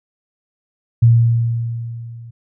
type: tone with level ramp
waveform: sine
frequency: 116.54 Hz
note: A#2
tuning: in tune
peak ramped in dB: -5 to -33 dBFS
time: 1.02-2.31 s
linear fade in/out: 10 ms
effects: none